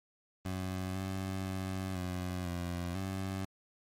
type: tone with pitch steps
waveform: 20% pulse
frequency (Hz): 93.2 / 95.3 / 94.6 / 90.8 / 87.7 / 95.6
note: F#2 / G2 / F#2 / F#2 / F2 / G2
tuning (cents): +13 / -48 / +39 / -32 / +8 / -43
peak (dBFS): -30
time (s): 0.45-3.45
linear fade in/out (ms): 5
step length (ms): 500
effects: MP3 64 kbps